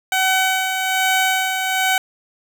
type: tone with tremolo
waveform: 15% pulse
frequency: 756 Hz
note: F#5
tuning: 37 cents sharp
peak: -8 dBFS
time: 0.12-1.98 s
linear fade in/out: 2 ms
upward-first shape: sine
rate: 1.2 Hz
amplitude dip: 45%
effects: none